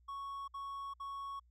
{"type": "tone bursts", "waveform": "triangle", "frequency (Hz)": 1108.7, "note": "C#6", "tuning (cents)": 0, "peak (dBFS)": -39, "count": 3, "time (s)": [0.08, 1.398], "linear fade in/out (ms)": 10, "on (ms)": 400, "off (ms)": 59, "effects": ["added 60 Hz sine -64 dBFS peak until 1.5 s"]}